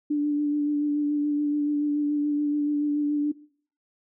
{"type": "tone with vibrato", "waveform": "sine", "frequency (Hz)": 293.7, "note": "D4", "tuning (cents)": 0, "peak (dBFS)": -21, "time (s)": [0.1, 3.32], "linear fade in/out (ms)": 10, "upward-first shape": "sine", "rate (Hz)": 7, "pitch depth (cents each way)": 18, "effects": ["noise-tail reverb RT60 0.5 s tail -19 dB re dry"]}